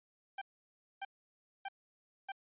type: tone bursts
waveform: sawtooth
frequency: 784 Hz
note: G5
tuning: in tune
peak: -35 dBFS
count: 4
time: 0.38-2.32 s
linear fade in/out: 5 ms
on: 35 ms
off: 600 ms
effects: resampled to 8000 Hz